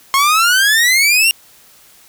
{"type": "exponential sweep", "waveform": "sawtooth", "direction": "up", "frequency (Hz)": [1072, 2814], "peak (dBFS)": -6, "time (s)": [0.14, 1.31], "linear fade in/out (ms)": 0, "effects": ["white hiss -46 dBFS RMS until 2.08 s"]}